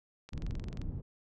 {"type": "click train", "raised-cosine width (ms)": 0.2, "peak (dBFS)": -32, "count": 13, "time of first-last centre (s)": [0.29, 0.816], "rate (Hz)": 22.8}
{"type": "low-pass noise", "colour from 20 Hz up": "pink", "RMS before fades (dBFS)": -38, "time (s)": [0.32, 1.02], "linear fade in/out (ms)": 20, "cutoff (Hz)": 190, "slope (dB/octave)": 12}
{"effects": []}